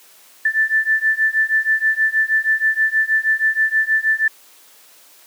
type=beating tone pair; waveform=sine; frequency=1760 / 1766.3 Hz; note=A6 / A6; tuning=0 / +6 cents; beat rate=6.3 Hz; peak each=-18 / -17 dBFS; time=0.45-4.28 s; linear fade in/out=5 ms; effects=white hiss -48 dBFS RMS until 5.26 s + high-pass 300 Hz 12 dB/octave